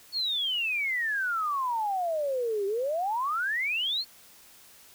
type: exponential two-way sweep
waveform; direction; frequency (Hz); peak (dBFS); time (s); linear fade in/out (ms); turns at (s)
sine; down then up; 4443 to 386.9 to 4443; -26; 0.12-4.05; 50; 2.66
effects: white hiss -54 dBFS RMS until 4.94 s